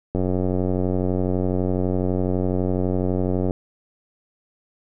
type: click train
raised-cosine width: 2 ms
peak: -10 dBFS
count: 310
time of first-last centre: 0.15-3.509 s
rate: 92 Hz
effects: none